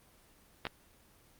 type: clicks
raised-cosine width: 0.3 ms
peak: -19 dBFS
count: 2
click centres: 0.653 / 0.668 s
effects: pink hiss -63 dBFS RMS until 1.39 s + Opus 24 kbps